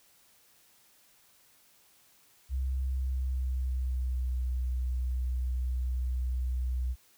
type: tone with pitch glide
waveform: sine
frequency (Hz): 65.41 to 62.64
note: C2 to B1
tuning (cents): 0 to +25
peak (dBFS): -28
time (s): 2.49-6.96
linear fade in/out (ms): 50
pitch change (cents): -75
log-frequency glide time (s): 2.83-4.36
effects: white hiss -63 dBFS RMS until 7.17 s